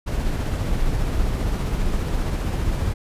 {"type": "noise with tremolo", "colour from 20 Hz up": "brown", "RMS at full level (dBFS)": -21, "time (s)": [0.06, 2.94], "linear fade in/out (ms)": 20, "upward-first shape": "sine", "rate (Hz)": 15, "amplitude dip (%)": 25, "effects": ["resampled to 32000 Hz"]}